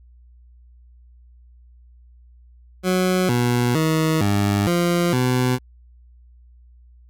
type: tone with pitch steps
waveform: 20% pulse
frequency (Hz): 184 / 121.6 / 158.6 / 101.4 / 173.5 / 126.2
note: F#3 / B2 / D#3 / G#2 / F3 / B2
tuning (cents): -9 / -26 / +33 / -41 / -11 / +38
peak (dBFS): -12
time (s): 2.83-5.59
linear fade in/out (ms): 50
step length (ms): 460
effects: added 60 Hz sine -46 dBFS peak until 7.09 s